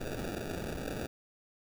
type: noise with sample-and-hold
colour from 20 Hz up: violet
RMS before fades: -38 dBFS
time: 0-1.07 s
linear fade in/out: 10 ms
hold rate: 1050 Hz
effects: none